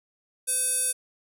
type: tone with band-pass filter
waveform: square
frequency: 512 Hz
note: C5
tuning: 38 cents flat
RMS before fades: -26 dBFS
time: 0.47-0.93 s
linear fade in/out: 20 ms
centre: 9900 Hz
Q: 7.2
effects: none